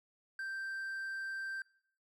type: tone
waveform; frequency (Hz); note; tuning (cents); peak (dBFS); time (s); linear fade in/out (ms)
triangle; 1568; G6; 0; -36; 0.39-1.62; 2
effects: noise-tail reverb RT60 0.6 s tail -22 dB re dry